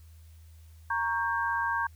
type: chord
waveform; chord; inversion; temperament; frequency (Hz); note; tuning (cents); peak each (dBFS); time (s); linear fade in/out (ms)
sine; G diminished; first; equal with one note detuned; 932.3 / 1108.7 / 1589; Bb5 / Db6 / G6; 0 / 0 / +23; -30 / -33 / -30; 0.9-1.87; 5
effects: added 80 Hz sine -49 dBFS peak until 1.95 s + white hiss -65 dBFS RMS until 1.95 s